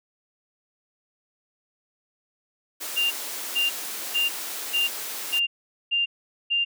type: high-pass noise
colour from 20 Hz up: white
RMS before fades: -33 dBFS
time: 2.8-5.4 s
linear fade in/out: 20 ms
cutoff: 260 Hz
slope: 24 dB/octave
type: tone bursts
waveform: sine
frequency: 2794 Hz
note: F7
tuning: in tune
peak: -20 dBFS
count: 7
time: 2.96-6.65 s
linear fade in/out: 20 ms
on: 150 ms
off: 440 ms
effects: none